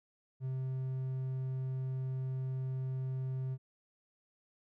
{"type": "tone", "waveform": "triangle", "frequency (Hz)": 130.81, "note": "C3", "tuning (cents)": 0, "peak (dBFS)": -32, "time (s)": [0.4, 3.58], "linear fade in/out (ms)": 50, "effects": []}